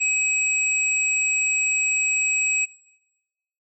sine tone pair together, 2544 / 7688 Hz, D#7 / B8, +38 / -48 cents, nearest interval octave + perfect fifth, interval 1914 cents, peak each -20 / -24 dBFS, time 0-2.66 s, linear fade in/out 20 ms, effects noise-tail reverb RT60 1.0 s tail -23 dB re dry

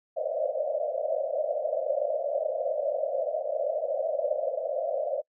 pink band-pass noise, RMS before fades -29 dBFS, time 0.16-5.22 s, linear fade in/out 20 ms, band 530 to 660 Hz, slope 96 dB/octave, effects noise-tail reverb RT60 0.1 s tail -24 dB re dry

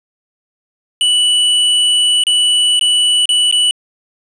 square tone with dropouts, 2960 Hz, F#7, in tune, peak -10 dBFS, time 1.01-3.71 s, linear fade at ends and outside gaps 1 ms, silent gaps 2.237-2.268 / 2.794-2.811 / 3.256-3.291 / 3.513-3.525 s, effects resampled to 22050 Hz + 8-bit

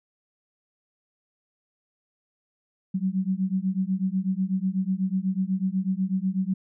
sine beating tone pair, 185 / 193.1 Hz, F#3 / G3, 0 / -26 cents, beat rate 8.1 Hz, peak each -26 dBFS, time 2.94-6.54 s, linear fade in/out 10 ms, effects none

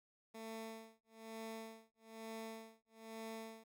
15% pulse tone with tremolo, 223.3 Hz, A3, 26 cents sharp, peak -39 dBFS, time 0.34-3.64 s, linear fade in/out 10 ms, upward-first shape sine, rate 1.1 Hz, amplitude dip 100%, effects none

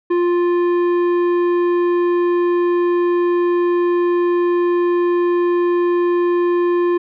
sine tone with tanh clipping, 350 Hz, F4, 4 cents sharp, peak -15 dBFS, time 0.1-6.98 s, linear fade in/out 10 ms, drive 11 dB, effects none

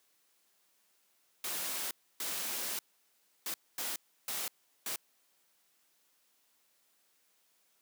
white noise bursts at uneven times, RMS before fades -37 dBFS, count 6, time 1.44-1.91 / 2.2-2.79 / 3.46-3.54 / 3.78-3.96 / 4.28-4.48 / 4.86-4.96 s, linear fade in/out 2 ms, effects white hiss -72 dBFS RMS until 7.81 s + high-pass 200 Hz 12 dB/octave

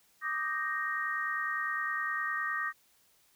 sine chord, Eb major seventh, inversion third, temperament equal, 1174.7 / 1244.5 / 1568 / 1864.7 Hz, D6 / Eb6 / G6 / Bb6, 0 / 0 / 0 / 0 cents, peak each -38 / -38 / -39 / -33 dBFS, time 0.21-2.73 s, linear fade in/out 50 ms, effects white hiss -67 dBFS RMS until 3.35 s

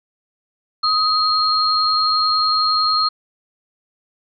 sine tone pair together, 1259 / 4235 Hz, D#6 / C8, +20 / +20 cents, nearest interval octave + major sixth, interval 2100 cents, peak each -17 dBFS, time 0.83-3.09 s, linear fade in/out 10 ms, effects none

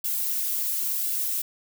violet noise with flanger, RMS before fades -27 dBFS, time 0.04-1.42 s, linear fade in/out 5 ms, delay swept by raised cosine 1.6 to 4 ms, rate 0.95 Hz, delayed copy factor -0.7, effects none

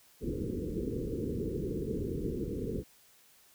white low-pass noise, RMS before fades -35 dBFS, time 0.2-2.84 s, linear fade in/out 50 ms, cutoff 480 Hz, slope 96 dB/octave, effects white hiss -62 dBFS RMS until 3.54 s

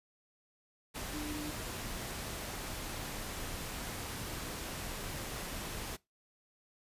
sine tone in noise, 299.7 Hz, D4, 35 cents sharp, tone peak -39 dBFS, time 1.13-1.52 s, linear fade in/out 20 ms, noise pink, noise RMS -41 dBFS, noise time 0.94-5.97 s, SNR -1 dB, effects noise-tail reverb RT60 0.2 s tail -21 dB re dry + resampled to 32000 Hz

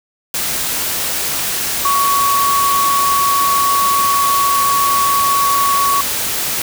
sine tone in noise, 1120 Hz, C#6, 18 cents sharp, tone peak -12 dBFS, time 1.85-6.01 s, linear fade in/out 2 ms, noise white, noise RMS -19 dBFS, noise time 0.34-6.62 s, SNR +4 dB, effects none

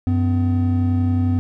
triangle tone pair together, 94.7 / 252.8 Hz, F#2 / B3, +41 / +41 cents, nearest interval octave + perfect fourth, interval 1700 cents, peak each -15 / -18 dBFS, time 0.07-1.39 s, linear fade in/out 0 ms, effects none

